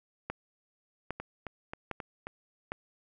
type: two click trains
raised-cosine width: 0.5 ms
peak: -23 / -19 dBFS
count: 5 / 4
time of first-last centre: 1.2-2.27 / 0.3-2.719 s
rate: 3.74 / 1.24 Hz
effects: none